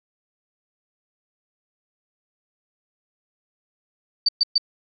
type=tone bursts; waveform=sine; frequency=4601 Hz; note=D8; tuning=36 cents flat; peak=-14 dBFS; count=3; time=4.26-4.581 s; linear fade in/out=5 ms; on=27 ms; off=120 ms; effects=none